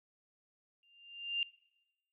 sine tone with exponential growth, 2794 Hz, F7, in tune, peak -29 dBFS, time 0.83-1.43 s, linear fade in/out 1 ms, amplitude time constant 130 ms, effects noise-tail reverb RT60 1.0 s tail -22 dB re dry

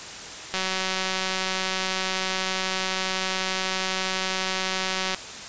click train, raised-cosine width 0.2 ms, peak -9 dBFS, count 867, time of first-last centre 0.54-5.146 s, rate 188 Hz, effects white hiss -37 dBFS RMS until 5.48 s + resampled to 16000 Hz

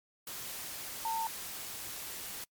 sine tone in noise, 900 Hz, A5, 39 cents sharp, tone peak -31 dBFS, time 1.05-1.27 s, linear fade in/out 2 ms, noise white, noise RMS -42 dBFS, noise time 0.27-2.44 s, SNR +8 dB, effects noise-tail reverb RT60 0.1 s tail -26 dB re dry + MP3 96 kbps

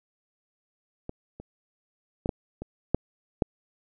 clicks, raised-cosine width 2 ms, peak -21 / -27 / -14 / -12 / -22 / -7 / -8 dBFS, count 7, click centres 1.094 / 1.4 / 2.259 / 2.292 / 2.62 / 2.946 / 3.422 s, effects none

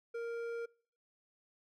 sine tone with hard clipping, 466.2 Hz, A#4, in tune, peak -39 dBFS, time 0.14-0.66 s, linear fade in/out 10 ms, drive 8 dB, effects noise-tail reverb RT60 0.5 s tail -25 dB re dry

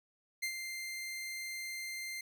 sawtooth tone with ADSR envelope, 2093 Hz, C7, in tune, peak -29 dBFS, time 0.42-2.21 s, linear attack 14 ms, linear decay 82 ms, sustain -7 dB, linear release 4 ms, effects none

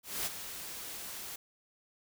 white noise with ADSR envelope, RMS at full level -33 dBFS, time 0.03-1.36 s, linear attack 230 ms, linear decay 25 ms, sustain -10 dB, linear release 5 ms, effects none

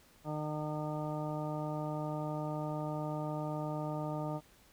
harmonic tone, 152 Hz, D#3, 40 cents flat, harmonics 1 / 2 / 3 / 4 / 5 / 6 / 8, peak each -38 / -41 / -48 / -41 / -46 / -45 / -48 dBFS, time 0.24-4.41 s, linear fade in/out 50 ms, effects pink hiss -63 dBFS RMS until 4.72 s

